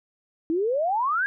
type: exponential sweep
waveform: sine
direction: up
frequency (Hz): 312.3 to 1661.2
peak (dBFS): -21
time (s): 0.5-1.26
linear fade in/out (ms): 0
effects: none